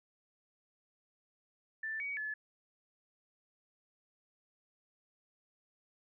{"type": "tone with pitch steps", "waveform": "sine", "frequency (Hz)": [1768, 2256, 1721], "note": ["A6", "C#7", "A6"], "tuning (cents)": [8, 30, -39], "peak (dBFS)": -36, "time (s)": [1.83, 2.34], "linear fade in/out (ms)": 5, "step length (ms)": 170, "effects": []}